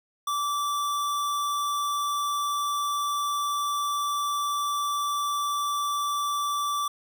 square tone, 1163 Hz, D6, 17 cents flat, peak -26 dBFS, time 0.27-6.88 s, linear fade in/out 5 ms, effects none

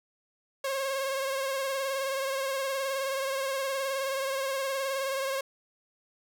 sawtooth tone with vibrato, 540 Hz, C#5, 45 cents flat, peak -25 dBFS, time 0.64-5.41 s, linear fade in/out 5 ms, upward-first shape triangle, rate 19 Hz, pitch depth 51 cents each way, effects none

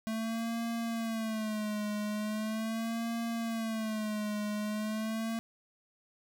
square tone with vibrato, 220 Hz, A3, in tune, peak -33 dBFS, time 0.07-5.39 s, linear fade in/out 0 ms, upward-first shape sine, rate 0.4 Hz, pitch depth 86 cents each way, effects none

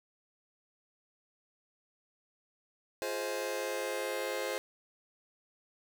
sawtooth chord, F minor seventh, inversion none, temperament just, 349.2 / 419.1 / 523.8 / 628.6 Hz, F4 / Ab4 / C5 / Eb5, 0 / +16 / +2 / +18 cents, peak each -38 / -35 / -32 / -38 dBFS, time 3.02-4.58 s, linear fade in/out 0 ms, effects none

